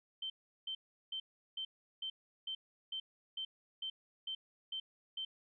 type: tone bursts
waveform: sine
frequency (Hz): 3109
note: G7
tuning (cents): -15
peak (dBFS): -38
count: 12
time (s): 0.22-5.25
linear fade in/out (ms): 5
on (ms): 80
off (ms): 370
effects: none